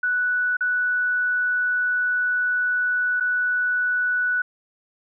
sine tone with dropouts, 1480 Hz, F#6, in tune, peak -19 dBFS, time 0.03-4.42 s, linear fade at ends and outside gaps 5 ms, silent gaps 0.569-0.607 / 3.2-3.206 s, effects none

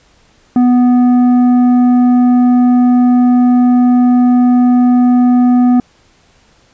sine tone with tanh clipping, 246.9 Hz, B3, in tune, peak -7 dBFS, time 0.56-5.8 s, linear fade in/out 2 ms, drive 8 dB, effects pink hiss -50 dBFS RMS until 6.73 s + resampled to 16000 Hz

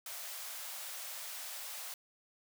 white high-pass noise, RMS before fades -44 dBFS, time 0.06-1.94 s, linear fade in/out 2 ms, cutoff 540 Hz, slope 48 dB/octave, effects none

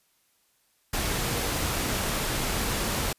sine tone in noise, 470.6 Hz, A#4, 16 cents sharp, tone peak -38 dBFS, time 1.22-1.47 s, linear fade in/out 5 ms, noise pink, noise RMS -28 dBFS, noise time 0.93-3.13 s, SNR -13 dB, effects white hiss -68 dBFS RMS until 3.18 s + resampled to 32000 Hz

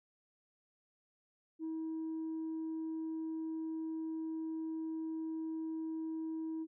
sine tone, 320.6 Hz, E4, 48 cents flat, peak -35 dBFS, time 1.59-6.67 s, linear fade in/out 50 ms, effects tanh soft clip ceiling -35 dBFS

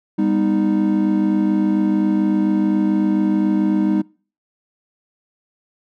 triangle chord, G augmented, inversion none, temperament equal with one note detuned, 199.77 / 246.9 / 311.1 Hz, G3 / B3 / D#4, +33 / 0 / 0 cents, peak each -16 / -22 / -16 dBFS, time 0.18-4.02 s, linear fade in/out 10 ms, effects noise-tail reverb RT60 0.4 s tail -25 dB re dry

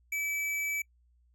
square tone, 2302 Hz, D7, 35 cents flat, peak -31 dBFS, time 0.12-0.82 s, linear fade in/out 5 ms, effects noise-tail reverb RT60 0.1 s tail -26 dB re dry + added 60 Hz sine -63 dBFS peak until 1.34 s

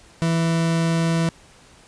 40% pulse tone, 165.3 Hz, E3, 5 cents sharp, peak -17 dBFS, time 0.22-1.29 s, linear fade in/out 0 ms, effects pink hiss -50 dBFS RMS until 1.87 s + resampled to 22050 Hz

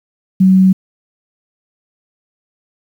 sine tone, 188.4 Hz, F#3, 32 cents sharp, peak -5 dBFS, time 0.4-0.73 s, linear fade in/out 10 ms, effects 7-bit

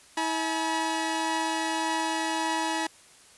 sawtooth tone cluster, 322.1 / 851 / 968 Hz, E4 / G#5 / B5, -40 / +42 / -35 cents, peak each -27 dBFS, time 0.17-2.87 s, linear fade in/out 5 ms, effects white hiss -54 dBFS RMS until 3.37 s + resampled to 24000 Hz

